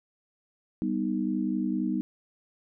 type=chord; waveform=sine; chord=G augmented; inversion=none; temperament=equal; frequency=196 / 246.9 / 311.1 Hz; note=G3 / B3 / D#4; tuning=0 / 0 / 0 cents; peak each=-30 dBFS; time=0.82-2.01 s; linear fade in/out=0 ms; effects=none